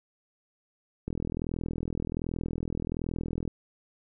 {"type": "click train", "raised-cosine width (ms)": 3, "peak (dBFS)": -19, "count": 100, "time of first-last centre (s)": [1.08, 3.477], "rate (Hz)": 41.3, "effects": []}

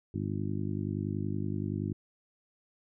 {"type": "harmonic tone", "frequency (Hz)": 50.6, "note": "G#1", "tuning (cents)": -44, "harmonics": [2, 3, 4, 5, 6, 7], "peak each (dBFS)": [-35, -37, -37, -40, -39, -42], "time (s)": [0.14, 1.93], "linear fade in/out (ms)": 5, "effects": []}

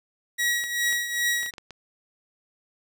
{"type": "tone with tremolo", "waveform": "sawtooth", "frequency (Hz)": 1913, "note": "A#6", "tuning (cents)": 44, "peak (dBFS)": -17, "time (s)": [0.38, 1.51], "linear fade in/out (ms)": 20, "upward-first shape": "triangle", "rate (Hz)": 2.5, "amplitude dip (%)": 70}
{"type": "clicks", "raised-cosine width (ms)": 0.2, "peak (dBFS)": -23, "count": 7, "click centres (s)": [0.639, 0.927, 1.431, 1.462, 1.538, 1.582, 1.707]}
{"effects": []}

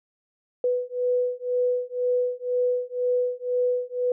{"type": "beating tone pair", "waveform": "sine", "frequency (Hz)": [494.3, 496.3], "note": ["B4", "B4"], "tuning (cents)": [1, 8], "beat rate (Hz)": 2, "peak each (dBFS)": -25, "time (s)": [0.64, 4.12], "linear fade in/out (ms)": 2, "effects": []}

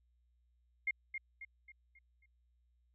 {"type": "tone with echo", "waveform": "sine", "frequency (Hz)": 2128, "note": "C7", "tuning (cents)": 29, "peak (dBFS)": -31, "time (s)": [0.87, 0.91], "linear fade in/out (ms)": 5, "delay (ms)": 270, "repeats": 5, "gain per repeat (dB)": -7, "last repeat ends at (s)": 2.26, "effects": ["added 60 Hz sine -70 dBFS peak until 2.94 s"]}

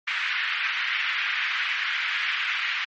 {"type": "band-pass noise", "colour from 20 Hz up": "white", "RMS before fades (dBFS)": -27, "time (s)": [0.07, 2.85], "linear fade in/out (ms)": 10, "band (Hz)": [1500, 2600], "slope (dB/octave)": 24, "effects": ["MP3 32 kbps"]}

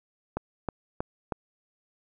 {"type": "click train", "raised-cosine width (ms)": 1, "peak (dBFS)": -15, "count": 4, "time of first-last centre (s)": [0.37, 1.322], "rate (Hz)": 3.15, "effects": []}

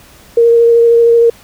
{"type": "tone with vibrato", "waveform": "sine", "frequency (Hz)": 466.2, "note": "A#4", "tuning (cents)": 0, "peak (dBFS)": -4, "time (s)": [0.37, 1.3], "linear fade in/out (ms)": 5, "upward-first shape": "sine", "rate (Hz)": 13, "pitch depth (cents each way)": 12, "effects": ["pink hiss -41 dBFS RMS until 1.43 s"]}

